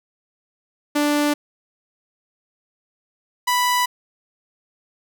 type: tone pair in turn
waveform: sawtooth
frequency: 293.7 / 987.9 Hz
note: D4 / B5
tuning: 0 / 0 cents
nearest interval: octave + major sixth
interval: 2100 cents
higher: second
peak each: -13 dBFS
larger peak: neither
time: 0.95-1.34 / 3.47-3.86 s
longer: neither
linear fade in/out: 10 ms
effects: none